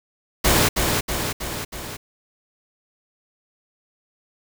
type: noise with echo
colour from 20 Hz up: pink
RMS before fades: -17 dBFS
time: 0.44-0.69 s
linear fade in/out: 10 ms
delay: 320 ms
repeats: 4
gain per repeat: -4 dB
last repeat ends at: 1.97 s
effects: none